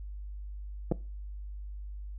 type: clicks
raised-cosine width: 2 ms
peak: -15 dBFS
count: 2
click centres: 0.915 / 0.921 s
effects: noise-tail reverb RT60 0.3 s tail -20 dB re dry + added 50 Hz sine -38 dBFS peak until 2.18 s